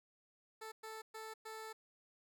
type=tone bursts at uneven times; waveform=15% pulse; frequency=440 Hz; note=A4; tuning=in tune; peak=-40 dBFS; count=4; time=0.61-0.72 / 0.83-1.02 / 1.14-1.34 / 1.45-1.73 s; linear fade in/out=10 ms; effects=none